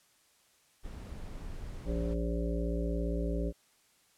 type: noise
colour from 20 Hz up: brown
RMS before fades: -42 dBFS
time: 0.83-2.15 s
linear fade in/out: 20 ms
type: harmonic tone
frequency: 57.4 Hz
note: A#1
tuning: 26 cents flat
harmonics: 1 / 3 / 5 / 7 / 9 / 10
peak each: -32 / -37 / -39 / -40 / -42 / -42 dBFS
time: 1.85-3.53 s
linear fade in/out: 50 ms
effects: white hiss -67 dBFS RMS until 4.17 s + low-pass 11000 Hz 12 dB/octave

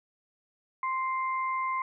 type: tone pair together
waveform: sine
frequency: 1046.5 / 2093 Hz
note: C6 / C7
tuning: 0 / 0 cents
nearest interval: octave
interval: 1200 cents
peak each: -28 / -36 dBFS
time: 0.83-1.82 s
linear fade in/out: 2 ms
effects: none

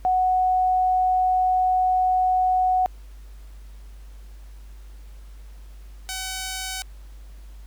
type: tone pair in turn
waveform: sine / 5% pulse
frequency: 740 / 755.5 Hz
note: F#5 / F#5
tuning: 0 / +36 cents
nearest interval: unison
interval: 36 cents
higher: second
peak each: -17 dBFS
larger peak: neither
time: 0.05-2.86 / 6.09-6.82 s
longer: first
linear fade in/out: 0 ms
effects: added 50 Hz sine -39 dBFS peak until 7.66 s + pink hiss -57 dBFS RMS until 7.66 s

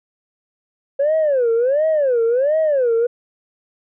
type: tone with vibrato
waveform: sine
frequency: 539 Hz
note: C#5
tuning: 49 cents flat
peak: -12 dBFS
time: 0.99-3.07 s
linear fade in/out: 10 ms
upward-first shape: sine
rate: 1.4 Hz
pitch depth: 290 cents each way
effects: tanh soft clip ceiling -11 dBFS

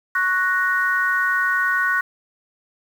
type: chord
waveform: sine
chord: F# major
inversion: second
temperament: equal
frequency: 1108.7 / 1480 / 1864.7 Hz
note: C#6 / F#6 / A#6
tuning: 0 / 0 / 0 cents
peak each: -24 / -19 / -23 dBFS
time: 0.15-2.01 s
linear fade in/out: 5 ms
effects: 7-bit

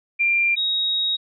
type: tone pair in turn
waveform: sine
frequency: 2381 / 3780 Hz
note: D7 / A#7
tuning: +23 / +23 cents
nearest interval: minor sixth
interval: 800 cents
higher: second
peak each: -16 / -19 dBFS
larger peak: first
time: 0.19-0.56 / 0.56-1.17 s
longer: second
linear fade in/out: 20 ms
effects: none

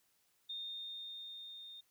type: tone with level ramp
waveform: sine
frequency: 3655 Hz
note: A#7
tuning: 35 cents flat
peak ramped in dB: -40 to -49 dBFS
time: 0.49-1.81 s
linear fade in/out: 10 ms
effects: white hiss -75 dBFS RMS until 1.9 s

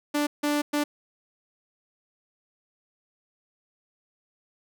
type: tone bursts at uneven times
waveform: sawtooth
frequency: 293.7 Hz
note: D4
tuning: in tune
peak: -19 dBFS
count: 3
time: 0.14-0.27 / 0.43-0.62 / 0.73-0.84 s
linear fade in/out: 10 ms
effects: none

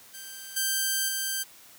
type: tone with level steps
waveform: 5% pulse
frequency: 1568 Hz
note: G6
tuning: in tune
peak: -29 / -14 / -17 dBFS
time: 0.13-1.44 s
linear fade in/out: 20 ms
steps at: 0.56 / 1.08 s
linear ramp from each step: 10 ms
effects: white hiss -52 dBFS RMS until 1.78 s + high-pass 80 Hz 12 dB/octave

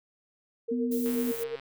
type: tone with tremolo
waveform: sine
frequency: 460.9 Hz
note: A#4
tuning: 20 cents flat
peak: -28 dBFS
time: 0.68-1.56 s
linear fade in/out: 10 ms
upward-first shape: sine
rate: 8.3 Hz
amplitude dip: 70%
type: tone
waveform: sine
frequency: 246.5 Hz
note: B3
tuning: 3 cents flat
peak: -27 dBFS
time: 0.71-1.32 s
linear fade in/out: 10 ms
type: noise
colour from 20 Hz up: violet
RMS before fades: -39 dBFS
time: 0.91-1.44 s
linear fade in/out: 10 ms
type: click train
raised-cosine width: 0.3 ms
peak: -29 dBFS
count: 74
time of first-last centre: 1.06-1.597 s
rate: 136 Hz
effects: none

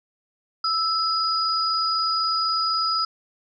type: tone pair together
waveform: sine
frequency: 1312 / 4936 Hz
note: E6 / D#8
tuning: -9 / -15 cents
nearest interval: octave + major seventh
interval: 2294 cents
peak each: -23 dBFS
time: 0.64-3.05 s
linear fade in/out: 5 ms
effects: none

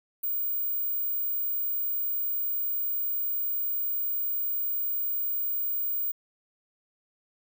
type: tone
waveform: sine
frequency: 15370 Hz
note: B9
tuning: 48 cents flat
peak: -26 dBFS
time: 0.23-6.12 s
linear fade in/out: 10 ms
effects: none

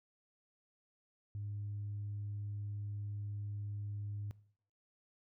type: tone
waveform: sine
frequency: 102.8 Hz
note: G#2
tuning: 17 cents flat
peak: -38 dBFS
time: 1.35-4.31 s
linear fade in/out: 0 ms
effects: noise-tail reverb RT60 0.6 s tail -21 dB re dry + tanh soft clip ceiling -35 dBFS

